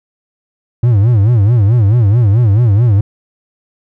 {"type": "tone with vibrato", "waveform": "triangle", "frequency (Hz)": 110, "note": "A2", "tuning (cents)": 0, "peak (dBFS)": -4, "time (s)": [0.83, 3.01], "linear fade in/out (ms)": 5, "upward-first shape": "sine", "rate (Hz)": 4.6, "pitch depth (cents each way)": 210, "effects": []}